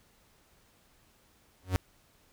45% pulse tone with exponential growth, 92.5 Hz, F#2, in tune, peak -20 dBFS, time 1.63-1.76 s, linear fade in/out 0 ms, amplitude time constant 27 ms, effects pink hiss -65 dBFS RMS until 2.32 s

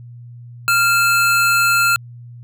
square tone pair together, 1390 / 2622 Hz, F6 / E7, -9 / -10 cents, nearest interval major seventh, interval 1099 cents, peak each -14 / -19 dBFS, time 0.68-1.96 s, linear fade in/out 0 ms, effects added 120 Hz sine -34 dBFS peak until 2.43 s

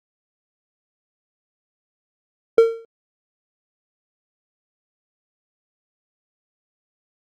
triangle tone with exponential decay, 456.4 Hz, A#4, 37 cents flat, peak -3 dBFS, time 2.58-2.85 s, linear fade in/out 2 ms, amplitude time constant 58 ms, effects Opus 48 kbps

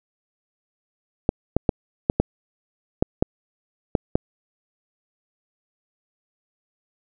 clicks, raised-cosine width 2 ms, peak -3 dBFS, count 9, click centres 1.291 / 1.566 / 1.692 / 2.099 / 2.2 / 3.025 / 3.225 / 3.952 / 4.155 s, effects none

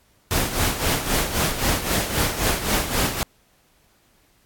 pink noise with tremolo, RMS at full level -20 dBFS, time 0.31-3.23 s, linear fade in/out 0 ms, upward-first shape sine, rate 3.8 Hz, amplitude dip 65%, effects pink hiss -60 dBFS RMS until 4.45 s + AAC 64 kbps

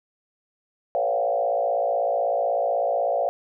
sine tone with frequency modulation, 625 Hz, D#5, 8 cents sharp, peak -20 dBFS, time 0.95-3.29 s, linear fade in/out 0 ms, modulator 56.1 Hz, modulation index 2.2, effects none

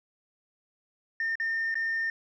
sine tone with dropouts, 1814 Hz, A#6, 48 cents flat, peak -25 dBFS, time 1.2-2.1 s, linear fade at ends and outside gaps 2 ms, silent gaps 1.355-1.399 / 1.743-1.754 s, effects tanh soft clip ceiling -24 dBFS

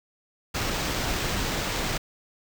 pink noise with sample-and-hold, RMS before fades -28 dBFS, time 0.54-1.98 s, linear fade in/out 10 ms, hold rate 11025 Hz, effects none

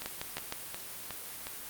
two click trains, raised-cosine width 0.2 ms, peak -17 / -20 dBFS, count 4 / 5, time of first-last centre 0.06-0.524 / 0.02-1.469 s, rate 6.46 / 2.76 Hz, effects white hiss -43 dBFS RMS until 1.69 s + Opus 32 kbps

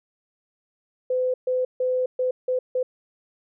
sine tone bursts at uneven times, 508 Hz, B4, 49 cents sharp, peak -20 dBFS, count 6, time 1.1-1.34 / 1.47-1.65 / 1.8-2.06 / 2.19-2.31 / 2.48-2.59 / 2.75-2.83 s, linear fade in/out 5 ms, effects none

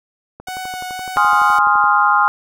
click train, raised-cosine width 1 ms, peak -20 dBFS, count 18, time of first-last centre 0.4-1.841 s, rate 11.8 Hz
sawtooth tone with vibrato, 741 Hz, F#5, 2 cents sharp, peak -21 dBFS, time 0.47-1.59 s, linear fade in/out 5 ms, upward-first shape triangle, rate 2 Hz, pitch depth 14 cents each way
sine chord, F minor seventh, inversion first, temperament equal with one note detuned, 826.8 / 1046.5 / 1244.5 / 1396.9 Hz, Ab5 / C6 / Eb6 / F6, -8 / 0 / 0 / 0 cents, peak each -16 dBFS, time 1.17-2.28 s, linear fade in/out 0 ms
effects none

